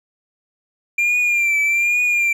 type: tone with vibrato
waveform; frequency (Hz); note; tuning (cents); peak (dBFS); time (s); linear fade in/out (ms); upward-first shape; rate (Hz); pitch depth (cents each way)
triangle; 2382; D7; +24; -13; 0.98-2.33; 5; triangle; 1.2; 60
effects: none